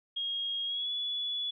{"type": "tone with pitch glide", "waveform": "sine", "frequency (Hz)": [3266, 3417], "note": ["G#7", "G#7"], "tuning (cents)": [-30, 49], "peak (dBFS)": -31, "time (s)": [0.16, 1.51], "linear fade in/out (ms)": 10, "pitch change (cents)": 79, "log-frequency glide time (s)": [0.66, 0.91], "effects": []}